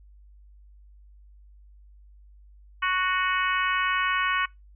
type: harmonic tone with a mistuned harmonic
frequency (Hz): 370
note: F#4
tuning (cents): 0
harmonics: 3 / 4 / 5 / 6 / 7 / 8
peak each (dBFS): -26 / -28 / -30 / -32 / -33 / -34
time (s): 2.82-4.46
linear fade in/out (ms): 10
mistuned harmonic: 7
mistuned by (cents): -30
effects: noise-tail reverb RT60 0.2 s tail -24 dB re dry + added 50 Hz sine -49 dBFS peak until 4.75 s